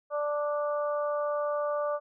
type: harmonic tone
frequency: 294 Hz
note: D4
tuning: 2 cents sharp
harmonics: 2 / 3 / 4 / 5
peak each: -28 / -41 / -34 / -45 dBFS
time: 0.1-2 s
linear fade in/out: 50 ms
effects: none